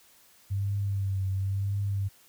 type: tone with vibrato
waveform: sine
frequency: 98 Hz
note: G2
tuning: in tune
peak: -26 dBFS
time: 0.5-2.09 s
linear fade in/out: 20 ms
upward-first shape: triangle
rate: 0.96 Hz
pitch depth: 50 cents each way
effects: white hiss -59 dBFS RMS until 2.28 s